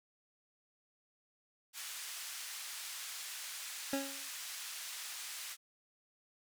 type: band-pass noise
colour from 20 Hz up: white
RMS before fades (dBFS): -45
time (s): 1.73-5.57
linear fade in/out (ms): 50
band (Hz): 1300 to 9700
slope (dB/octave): 12
type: tone with exponential decay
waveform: 25% pulse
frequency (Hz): 274.5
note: C#4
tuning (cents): -17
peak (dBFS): -27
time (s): 3.93-4.29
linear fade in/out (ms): 2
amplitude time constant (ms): 78
effects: none